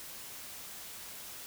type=silence; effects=white hiss -46 dBFS RMS until 1.46 s